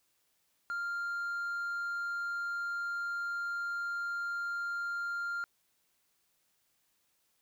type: tone with hard clipping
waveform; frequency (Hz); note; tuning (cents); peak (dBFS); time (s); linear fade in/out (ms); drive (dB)
sine; 1396; F6; -1; -34; 0.7-5.44; 0; 2
effects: white hiss -75 dBFS RMS until 7.41 s